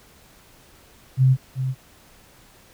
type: tone with echo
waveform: sine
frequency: 130.81 Hz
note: C3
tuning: in tune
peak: -12 dBFS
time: 1.17-1.37 s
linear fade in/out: 50 ms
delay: 380 ms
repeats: 1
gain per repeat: -9 dB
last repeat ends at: 1.75 s
effects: pink hiss -52 dBFS RMS until 2.73 s